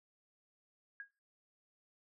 sine tone with exponential decay, 1640 Hz, G#6, 22 cents flat, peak -40 dBFS, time 1-1.11 s, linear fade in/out 1 ms, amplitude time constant 22 ms, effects noise-tail reverb RT60 0.4 s tail -24 dB re dry

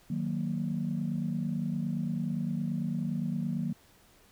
sine chord, D# minor, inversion none, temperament equal, 155.56 / 185 / 233.1 Hz, D#3 / F#3 / A#3, 0 / 0 / 0 cents, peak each -33 dBFS, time 0.1-3.73 s, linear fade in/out 5 ms, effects tanh soft clip ceiling -21 dBFS + pink hiss -61 dBFS RMS until 4.31 s

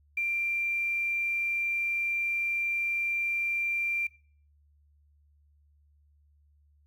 sine tone with quantisation, 2369 Hz, D7, 14 cents sharp, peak -26 dBFS, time 0.17-4.07 s, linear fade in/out 5 ms, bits 9, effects noise-tail reverb RT60 0.5 s tail -23 dB re dry + added 73 Hz sine -61 dBFS peak until 6.86 s

